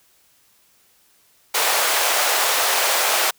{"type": "high-pass noise", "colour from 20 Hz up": "pink", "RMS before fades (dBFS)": -19, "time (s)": [1.54, 3.31], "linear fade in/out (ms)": 10, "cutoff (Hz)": 550, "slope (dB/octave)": 24, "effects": ["white hiss -58 dBFS RMS until 3.38 s"]}